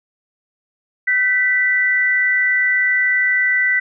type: tone pair together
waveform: sine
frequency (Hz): 1527.8 / 1975.5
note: G6 / B6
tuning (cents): -45 / 0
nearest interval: major third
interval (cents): 445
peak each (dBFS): -20 / -14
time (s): 1.07-3.8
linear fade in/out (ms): 10
effects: none